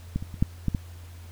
clicks, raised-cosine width 5 ms, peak -13 / -23 / -26 / -8 / -11 / -13 dBFS, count 6, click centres 0.16 / 0.225 / 0.342 / 0.425 / 0.683 / 0.748 s, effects added 86 Hz sine -41 dBFS peak until 1.31 s + pink hiss -53 dBFS RMS until 1.31 s

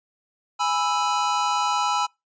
square chord, E major, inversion first, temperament equal, 830.6 / 987.8 / 1318.5 Hz, G#5 / B5 / E6, 0 / 0 / 0 cents, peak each -26 dBFS, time 0.59-2.07 s, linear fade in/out 20 ms, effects noise-tail reverb RT60 0.2 s tail -24 dB re dry + resampled to 16000 Hz

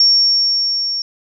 sine tone with level ramp, 5500 Hz, F8, 27 cents flat, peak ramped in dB -7 to -18 dBFS, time 0-1.02 s, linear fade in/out 2 ms, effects none

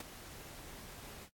pink noise with ADSR envelope, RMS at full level -41 dBFS, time 0-1.3 s, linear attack 3 ms, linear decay 18 ms, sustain -10 dB, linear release 69 ms, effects noise-tail reverb RT60 0.1 s tail -23 dB re dry + AAC 64 kbps

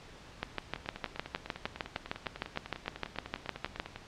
two click trains, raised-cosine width 0.3 ms, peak -16 / -24 dBFS, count 23 / 33, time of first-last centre 0.43-3.799 / 0.76-3.96 s, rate 6.53 / 10 Hz, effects pink hiss -52 dBFS RMS until 4.07 s + low-pass 5000 Hz 12 dB/octave

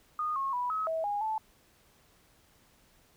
sine tone with pitch steps, 1230 / 1086 / 983 / 1279 / 647 / 820 / 874 Hz, D#6 / C#6 / B5 / D#6 / E5 / G#5 / A5, -20 / -36 / -8 / +47 / -32 / -22 / -12 cents, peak -29 dBFS, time 0.19-1.38 s, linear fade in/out 2 ms, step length 170 ms, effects pink hiss -64 dBFS RMS until 3.16 s

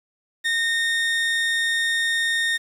30% pulse tone, 1839 Hz, A#6, 24 cents flat, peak -17 dBFS, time 0.44-2.58 s, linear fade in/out 20 ms, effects low-pass 9000 Hz 12 dB/octave + 8-bit

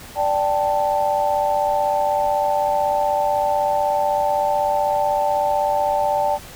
sine chord, D suspended fourth, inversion none, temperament equal, 587.3 / 784 / 880 Hz, D5 / G5 / A5, 0 / 0 / 0 cents, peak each -21 dBFS, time 0.15-6.39 s, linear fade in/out 50 ms, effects pink hiss -39 dBFS RMS until 6.55 s

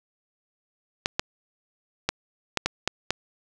clicks, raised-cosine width 0.2 ms, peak -5 dBFS, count 7, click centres 1.059 / 1.195 / 2.09 / 2.573 / 2.66 / 2.876 / 3.106 s, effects none

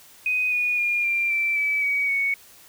sine tone with pitch steps, 2500 / 2458 / 2418 / 2377 / 2338 / 2299 / 2261 / 2223 Hz, D#7 / D#7 / D7 / D7 / D7 / D7 / C#7 / C#7, +8 / -22 / +50 / +20 / -8 / -37 / +34 / +4 cents, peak -20 dBFS, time 0.26-2.34 s, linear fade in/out 2 ms, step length 260 ms, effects white hiss -50 dBFS RMS until 2.68 s

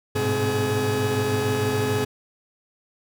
40% pulse tone cluster, 102.2 / 108.9 / 126.5 / 258.7 / 423.1 Hz, G#2 / A2 / B2 / C4 / G#4, -27 / -17 / +42 / -19 / +32 cents, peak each -27 / -31 / -29 / -29 / -23 dBFS, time 0.15-2.05 s, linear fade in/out 10 ms, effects none

